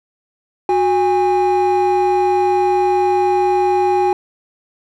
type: tone pair together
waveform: triangle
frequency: 367 / 816.3 Hz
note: F#4 / G#5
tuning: -14 / -30 cents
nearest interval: octave + major second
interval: 1384 cents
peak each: -12 dBFS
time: 0.69-4.13 s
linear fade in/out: 2 ms
effects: tanh soft clip ceiling -6 dBFS